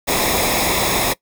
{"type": "noise with comb filter", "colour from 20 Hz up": "pink", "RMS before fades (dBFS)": -18, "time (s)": [0.07, 1.14], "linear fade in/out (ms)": 20, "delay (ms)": 0.67, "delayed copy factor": -0.65, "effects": ["noise-tail reverb RT60 0.1 s tail -21 dB re dry"]}